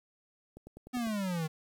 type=click train; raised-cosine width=2 ms; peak=-35 dBFS; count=6; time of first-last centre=0.57-1.071 s; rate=9.99 Hz
type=exponential sweep; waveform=square; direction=down; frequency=254.9 to 153.7 Hz; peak=-32 dBFS; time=0.93-1.48 s; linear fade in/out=20 ms
effects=10-bit

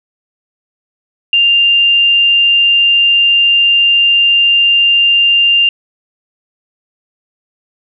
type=tone; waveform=sine; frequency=2794 Hz; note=F7; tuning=in tune; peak=-6 dBFS; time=1.33-5.69 s; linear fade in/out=2 ms; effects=none

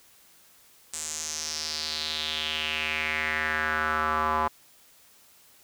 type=tone with band-pass filter sweep; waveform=square; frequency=77.78 Hz; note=D#2; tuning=in tune; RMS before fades=-29 dBFS; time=0.93-4.48 s; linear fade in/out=5 ms; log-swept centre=7800 to 1000 Hz; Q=4.1; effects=white hiss -57 dBFS RMS until 5.63 s

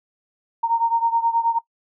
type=beating tone pair; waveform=sine; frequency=921 / 930.4 Hz; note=A#5 / A#5; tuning=-21 / -4 cents; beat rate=9.4 Hz; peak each=-19 / -22 dBFS; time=0.63-1.59 s; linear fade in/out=10 ms; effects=noise-tail reverb RT60 0.1 s tail -20 dB re dry

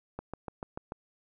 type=click train; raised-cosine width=1 ms; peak=-23 dBFS; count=6; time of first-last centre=0.19-0.921 s; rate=6.84 Hz; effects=none

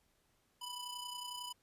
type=ring-modulated tone; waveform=sawtooth; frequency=1989 Hz; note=B6; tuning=12 cents sharp; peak=-36 dBFS; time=0.61-1.53 s; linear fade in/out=10 ms; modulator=1010 Hz; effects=pink hiss -75 dBFS RMS until 1.62 s + resampled to 32000 Hz

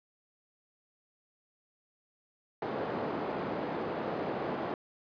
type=band-pass noise; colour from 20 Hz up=white; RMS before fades=-35 dBFS; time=2.62-4.74 s; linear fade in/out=2 ms; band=190 to 660 Hz; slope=12 dB/octave; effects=resampled to 11025 Hz

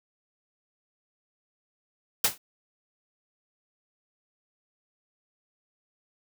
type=noise with exponential decay; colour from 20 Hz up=white; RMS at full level=-17 dBFS; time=2.24-2.38 s; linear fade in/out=5 ms; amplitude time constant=29 ms; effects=none

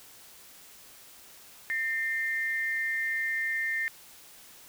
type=tone pair together; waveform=sine; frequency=1815.9 / 2093 Hz; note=A#6 / C7; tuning=-46 / 0 cents; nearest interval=major second; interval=246 cents; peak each=-29 / -32 dBFS; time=1.7-3.88 s; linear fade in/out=0 ms; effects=white hiss -52 dBFS RMS until 4.68 s

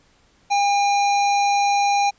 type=harmonic tone; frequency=807 Hz; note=G#5; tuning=50 cents flat; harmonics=1 / 3 / 5 / 7 / 8; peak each=-16 / -26 / -30 / -33 / -34 dBFS; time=0.5-2.11 s; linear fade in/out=20 ms; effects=pink hiss -58 dBFS RMS until 2.18 s + resampled to 16000 Hz

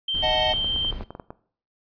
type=tone; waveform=sine; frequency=3136 Hz; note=G7; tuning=in tune; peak=-23 dBFS; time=0.08-0.91 s; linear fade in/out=5 ms
type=noise; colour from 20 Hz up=brown; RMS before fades=-34 dBFS; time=0.14-1.04 s; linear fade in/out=5 ms
type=chord; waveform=square; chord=D# diminished; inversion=none; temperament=equal; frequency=622.3 / 740 / 880 Hz; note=D#5 / F#5 / A5; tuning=0 / 0 / 0 cents; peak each=-25 / -27 / -29 dBFS; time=0.22-0.54 s; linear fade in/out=20 ms
type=clicks; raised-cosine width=1 ms; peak=-22 dBFS; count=10; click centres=0.537 / 0.645 / 0.762 / 0.848 / 0.926 / 1.009 / 1.106 / 1.151 / 1.198 / 1.305 s
effects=noise-tail reverb RT60 0.5 s tail -17 dB re dry + resampled to 11025 Hz

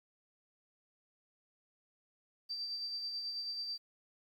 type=tone with tremolo; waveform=sine; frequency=4672 Hz; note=D8; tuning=10 cents flat; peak=-36 dBFS; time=2.49-3.78 s; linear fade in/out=20 ms; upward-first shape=sine; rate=9.2 Hz; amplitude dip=35%; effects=11-bit

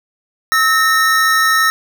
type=tone pair together; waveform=square; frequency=1298 / 1835.6 Hz; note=E6 / A#6; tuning=-27 / -27 cents; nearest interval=tritone; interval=600 cents; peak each=-14 dBFS; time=0.52-1.7 s; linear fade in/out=0 ms; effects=none

